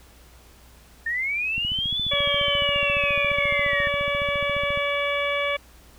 sine linear two-way sweep, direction up then down, 1796 to 3520 to 1796 Hz, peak -23 dBFS, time 1.06-3.88 s, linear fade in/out 5 ms, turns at 2 s
click train, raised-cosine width 5 ms, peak -23 dBFS, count 47, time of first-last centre 1.58-4.774 s, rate 14.4 Hz
harmonic tone, 571 Hz, D5, 49 cents flat, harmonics 1 / 2 / 3 / 4 / 5 / 6, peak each -26 / -30 / -34 / -26 / -36 / -34 dBFS, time 2.11-5.57 s, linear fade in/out 10 ms
effects added 60 Hz sine -51 dBFS peak until 5.98 s + pink hiss -53 dBFS RMS until 5.98 s

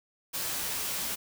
white noise with comb filter, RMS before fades -33 dBFS, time 0.33-1.16 s, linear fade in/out 20 ms, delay 13 ms, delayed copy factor -0.55, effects none

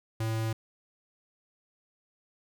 square tone, 111.7 Hz, A2, 27 cents sharp, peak -29 dBFS, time 0.2-0.53 s, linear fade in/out 5 ms, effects none

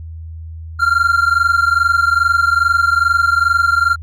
triangle tone pair together, 1374.5 / 1396.9 Hz, F6 / F6, -28 / 0 cents, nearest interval unison, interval 28 cents, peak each -12 dBFS, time 0.79-3.96 s, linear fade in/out 20 ms, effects added 81 Hz sine -27 dBFS peak until 4.02 s

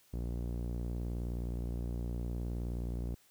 sawtooth tone with low-pass filter, 59.3 Hz, A#1, 30 cents sharp, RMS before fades -37 dBFS, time 0.13-3.15 s, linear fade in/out 10 ms, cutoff 410 Hz, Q 0.79, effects white hiss -66 dBFS RMS until 3.3 s

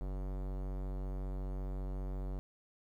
square tone with low-pass filter, 47.32 Hz, F#1, 40 cents sharp, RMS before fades -39 dBFS, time 0.01-2.39 s, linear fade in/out 0 ms, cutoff 810 Hz, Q 0.83, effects 11-bit

